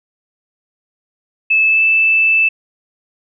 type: tone with pitch glide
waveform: sine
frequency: 2614 to 2637 Hz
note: E7 to E7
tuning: -15 to 0 cents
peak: -9 dBFS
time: 1.5-2.49 s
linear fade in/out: 10 ms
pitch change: +15 cents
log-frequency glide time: 1.66-1.83 s
effects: none